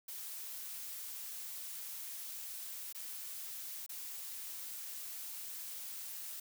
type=noise with dropouts; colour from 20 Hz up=blue; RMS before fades=-45 dBFS; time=0.08-6.4 s; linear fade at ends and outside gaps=5 ms; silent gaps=2.927-2.947 / 3.864-3.892 s; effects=none